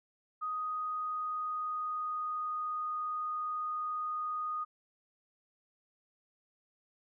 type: tone with pitch glide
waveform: sine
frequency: 1248 to 1237.2 Hz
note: D#6 to D#6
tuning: +5 to -10 cents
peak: -33 dBFS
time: 0.41-4.65 s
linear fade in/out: 20 ms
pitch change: -15 cents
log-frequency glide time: 0.54-2.74 s
effects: none